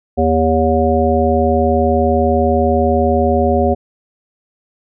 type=harmonic tone; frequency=80 Hz; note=D#2; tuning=49 cents sharp; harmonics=1 / 3 / 5 / 7 / 9; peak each=-17 / -17 / -17 / -17 / -17 dBFS; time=0.17-3.75 s; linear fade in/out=20 ms; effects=none